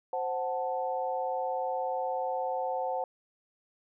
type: chord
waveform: sine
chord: F# diminished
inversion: second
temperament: equal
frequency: 523.3 / 740 / 880 Hz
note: C5 / F#5 / A5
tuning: 0 / 0 / 0 cents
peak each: -33 / -33 / -35 dBFS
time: 0.13-3.04 s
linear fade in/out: 2 ms
effects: none